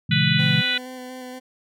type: chord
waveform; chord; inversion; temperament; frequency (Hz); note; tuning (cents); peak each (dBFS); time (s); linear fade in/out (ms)
sine; A# half-diminished seventh; none; equal; 116.54 / 138.59 / 164.81 / 207.7; A#2 / C#3 / E3 / G#3; 0 / 0 / 0 / 0; -26 / -22 / -22 / -26; 0.09-0.62; 10
type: harmonic tone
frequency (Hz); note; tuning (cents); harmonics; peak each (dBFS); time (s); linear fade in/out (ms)
493.9; B4; 0; 3 / 4 / 5 / 6 / 7 / 8; -27 / -27 / -27 / -27 / -27 / -27; 0.11-0.78; 5
type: tone with vibrato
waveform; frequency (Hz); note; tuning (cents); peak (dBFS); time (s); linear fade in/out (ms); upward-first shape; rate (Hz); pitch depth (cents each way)
20% pulse; 254.3; C4; -49; -29; 0.38-1.4; 20; square; 4.2; 13
effects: none